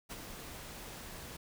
pink noise with ADSR envelope, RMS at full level -42 dBFS, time 0.09-1.37 s, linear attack 25 ms, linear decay 34 ms, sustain -5 dB, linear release 9 ms, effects none

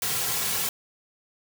white noise with comb filter, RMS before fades -27 dBFS, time 0.02-0.69 s, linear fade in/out 2 ms, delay 3.3 ms, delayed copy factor -0.6, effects none

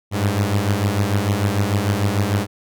sawtooth beating tone pair, 98 / 104.7 Hz, G2 / G#2, 0 / +15 cents, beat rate 6.7 Hz, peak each -16 dBFS, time 0.11-2.47 s, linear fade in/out 50 ms, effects none

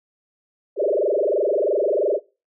sine tone with frequency modulation, 497.2 Hz, B4, 12 cents sharp, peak -17 dBFS, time 0.76-2.2 s, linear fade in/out 50 ms, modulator 23 Hz, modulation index 5.3, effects noise-tail reverb RT60 0.3 s tail -22 dB re dry

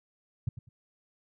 sine tone with echo, 117.5 Hz, A#2, 14 cents sharp, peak -24 dBFS, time 0.47-0.49 s, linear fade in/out 5 ms, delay 100 ms, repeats 2, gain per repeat -13 dB, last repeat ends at 0.69 s, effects none

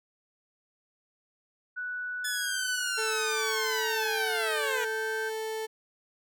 sine tone with pitch glide, 1480 to 1557.2 Hz, F#6 to G6, 0 to -12 cents, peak -32 dBFS, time 1.76-5.3 s, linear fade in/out 20 ms, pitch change +88 cents, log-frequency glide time 2.17-4.62 s
10% pulse linear sweep, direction down, 1729 to 470.3 Hz, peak -22 dBFS, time 2.24-4.85 s, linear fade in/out 10 ms
35% pulse tone, 440 Hz, A4, in tune, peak -30 dBFS, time 2.97-5.67 s, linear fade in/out 20 ms
effects none

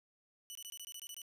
15% pulse tone bursts, 2967 Hz, F#7, 4 cents sharp, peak -38 dBFS, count 10, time 0.5-1.218 s, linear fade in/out 0 ms, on 52 ms, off 22 ms, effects none

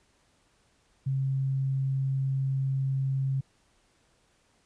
sine tone, 134.6 Hz, C3, 49 cents sharp, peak -25 dBFS, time 1.06-3.41 s, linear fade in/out 10 ms, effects pink hiss -67 dBFS RMS until 4.65 s + resampled to 22050 Hz

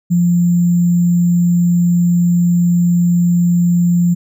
sine tone with sample-and-hold, 173.9 Hz, F3, 7 cents flat, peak -9 dBFS, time 0.1-4.15 s, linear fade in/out 20 ms, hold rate 7350 Hz, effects none

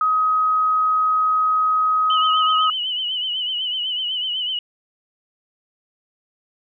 sine tone, 1263 Hz, D#6, 26 cents sharp, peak -15 dBFS, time 0.01-2.7 s, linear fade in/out 2 ms
sine tone with vibrato, 2996 Hz, F#7, 21 cents sharp, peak -21 dBFS, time 2.1-4.59 s, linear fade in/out 2 ms, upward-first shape triangle, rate 8 Hz, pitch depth 78 cents each way
effects none

